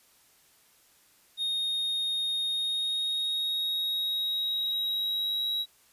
triangle tone with pitch glide, 3709 to 3862 Hz, A#7 to B7, -9 to -39 cents, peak -26 dBFS, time 1.37-5.66 s, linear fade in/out 50 ms, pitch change +70 cents, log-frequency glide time 2.46-5.52 s, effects white hiss -62 dBFS RMS until 5.92 s + resampled to 32000 Hz

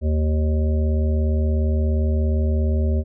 harmonic tone, 77.1 Hz, D#2, 15 cents flat, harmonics 1 / 3 / 5 / 7 / 8, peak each -17 / -27 / -31 / -34 / -35 dBFS, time 0.01-3.04 s, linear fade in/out 50 ms, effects none

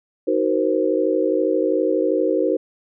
sine chord, C half-diminished seventh, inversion first, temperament just, 314 / 376.7 / 470.9 / 523.3 Hz, Eb4 / Gb4 / Bb4 / C5, +16 / +31 / +18 / 0 cents, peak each -22 dBFS, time 0.27-2.57 s, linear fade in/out 10 ms, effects none

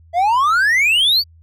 triangle exponential sweep, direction up, 659 to 4699 Hz, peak -10 dBFS, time 0.13-1.24 s, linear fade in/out 50 ms, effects added 82 Hz sine -44 dBFS peak until 1.42 s

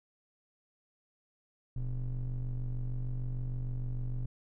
triangle ring-modulated tone, 72.9 Hz, D2, 12 cents flat, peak -27 dBFS, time 1.76-4.26 s, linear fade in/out 5 ms, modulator 49.6 Hz, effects none

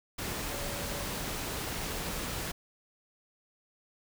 sine tone in noise, 570 Hz, C#5, 48 cents sharp, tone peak -44 dBFS, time 0.5-1.06 s, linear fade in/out 10 ms, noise pink, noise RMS -36 dBFS, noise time 0.18-2.52 s, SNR -11 dB, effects none

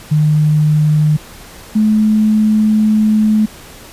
sine tone pair in turn, 152.1 / 215.1 Hz, D#3 / A3, -39 / -39 cents, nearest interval tritone, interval 600 cents, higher second, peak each -8 dBFS, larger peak neither, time 0.11-1.17 / 1.75-3.46 s, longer second, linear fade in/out 10 ms, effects pink hiss -36 dBFS RMS until 3.92 s + resampled to 32000 Hz

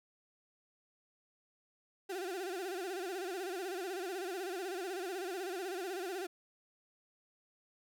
35% pulse tone with vibrato, 369.2 Hz, F#4, 4 cents flat, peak -36 dBFS, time 2.09-6.27 s, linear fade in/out 10 ms, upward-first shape sine, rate 16 Hz, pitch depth 130 cents each way, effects none

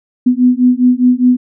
sine beating tone pair, 246.9 / 251.8 Hz, B3 / B3, 0 / +34 cents, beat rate 4.9 Hz, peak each -10 dBFS, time 0.26-1.37 s, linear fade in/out 10 ms, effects none

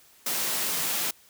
white high-pass noise, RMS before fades -28 dBFS, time 0.26-1.11 s, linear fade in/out 5 ms, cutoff 140 Hz, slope 48 dB/octave, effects white hiss -57 dBFS RMS until 1.29 s

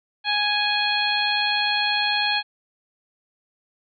harmonic tone with a mistuned harmonic, 830.6 Hz, G#5, in tune, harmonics 1 / 2 / 3 / 4 / 5, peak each -26 / -26 / -26 / -26 / -26 dBFS, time 0.24-2.43 s, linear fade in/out 50 ms, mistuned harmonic 5, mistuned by +33 cents, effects none

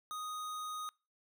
square tone, 1244.5 Hz, D#6, in tune, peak -40 dBFS, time 0.11-0.89 s, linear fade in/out 0 ms, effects noise-tail reverb RT60 0.3 s tail -26 dB re dry

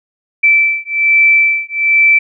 sine beating tone pair, 2326 / 2327.2 Hz, D7 / D7, -17 / -16 cents, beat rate 1.2 Hz, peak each -11 dBFS, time 0.43-2.19 s, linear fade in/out 10 ms, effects none

